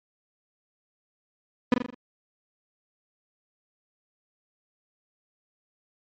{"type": "tone with echo", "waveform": "35% pulse", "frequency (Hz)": 246.9, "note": "B3", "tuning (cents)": 0, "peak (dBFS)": -14, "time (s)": [1.72, 1.74], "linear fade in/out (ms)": 2, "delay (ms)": 41, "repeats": 5, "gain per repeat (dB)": -5, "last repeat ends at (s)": 1.945, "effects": ["low-pass 3000 Hz 12 dB/octave", "MP3 48 kbps"]}